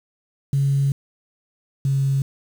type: tone pair in turn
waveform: sine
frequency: 138.59 / 136.6 Hz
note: C#3 / C#3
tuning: 0 / -25 cents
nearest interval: unison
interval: 25 cents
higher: first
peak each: -15 / -16 dBFS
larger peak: first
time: 0.53-0.92 / 1.85-2.22 s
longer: first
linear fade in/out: 2 ms
effects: tanh soft clip ceiling -11 dBFS + 7-bit